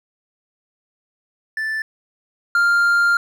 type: tone pair in turn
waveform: triangle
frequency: 1760 / 1397.9 Hz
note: A6 / F6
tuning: 0 / +1 cents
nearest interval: major third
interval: 399 cents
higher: first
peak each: -19 / -11 dBFS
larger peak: second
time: 1.57-1.82 / 2.55-3.17 s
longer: second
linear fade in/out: 2 ms
effects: none